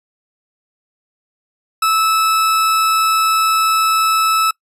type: tone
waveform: 40% pulse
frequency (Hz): 1307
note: E6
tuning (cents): -15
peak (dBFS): -11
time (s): 1.82-4.51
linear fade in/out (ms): 5
effects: noise-tail reverb RT60 0.1 s tail -24 dB re dry + resampled to 32000 Hz